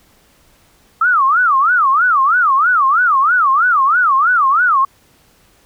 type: tone with vibrato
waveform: sine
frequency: 1257 Hz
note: D#6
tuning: 17 cents sharp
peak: -9 dBFS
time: 1.01-4.85 s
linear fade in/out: 5 ms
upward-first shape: sine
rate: 3.1 Hz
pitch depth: 300 cents each way
effects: pink hiss -52 dBFS RMS until 5.65 s